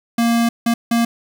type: tone bursts at uneven times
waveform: square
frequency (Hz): 233.1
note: A#3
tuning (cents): 0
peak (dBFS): -14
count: 3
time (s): 0.18-0.49 / 0.66-0.74 / 0.91-1.05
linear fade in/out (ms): 5
effects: 9-bit